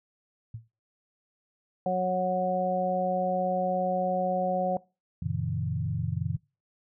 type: tone with exponential decay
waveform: sine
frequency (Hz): 113.2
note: A2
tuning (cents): +50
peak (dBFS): -32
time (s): 0.54-0.68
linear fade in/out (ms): 5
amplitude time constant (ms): 30
type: harmonic tone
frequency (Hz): 183.5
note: F#3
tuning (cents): -14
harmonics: 1 / 2 / 3 / 4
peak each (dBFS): -31 / -40 / -28 / -28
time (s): 1.86-4.77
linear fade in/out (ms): 2
type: chord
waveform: sine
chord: F# dominant seventh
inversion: none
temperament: equal with one note detuned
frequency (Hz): 92.5 / 116.54 / 138.59 / 161.61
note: F#2 / A#2 / C#3 / E3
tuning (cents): 0 / 0 / 0 / -34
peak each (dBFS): -33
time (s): 5.22-6.37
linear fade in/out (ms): 5
effects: noise-tail reverb RT60 0.3 s tail -23 dB re dry